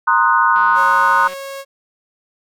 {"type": "chord", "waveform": "sine", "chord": "C half-diminished seventh", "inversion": "third", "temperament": "equal", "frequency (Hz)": [932.3, 1046.5, 1244.5, 1480], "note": ["Bb5", "C6", "Eb6", "Gb6"], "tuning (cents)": [0, 0, 0, 0], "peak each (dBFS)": -16, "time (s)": [0.07, 1.28], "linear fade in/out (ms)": 10}
{"type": "click train", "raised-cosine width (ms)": 0.3, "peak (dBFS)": -21, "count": 146, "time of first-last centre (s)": [0.56, 1.335], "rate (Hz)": 187}
{"type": "tone", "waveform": "sawtooth", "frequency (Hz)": 548, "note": "C#5", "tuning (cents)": -20, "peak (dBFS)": -23, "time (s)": [0.74, 1.65], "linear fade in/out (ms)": 50}
{"effects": []}